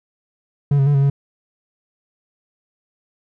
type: tone with pitch steps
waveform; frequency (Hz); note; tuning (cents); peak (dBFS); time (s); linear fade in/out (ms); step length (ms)
triangle; 142.5 / 136.7 / 144.5 / 137.9 / 139.8; C#3 / C#3 / D3 / C#3 / C#3; +48 / -24 / -28 / -9 / +15; -10; 0.71-1.1; 5; 78
effects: none